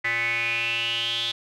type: tone with band-pass filter sweep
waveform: square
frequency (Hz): 116.54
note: A#2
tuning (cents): 0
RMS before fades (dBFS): -26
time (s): 0.04-1.32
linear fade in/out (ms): 10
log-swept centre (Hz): 2000 to 3500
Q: 9.1
effects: none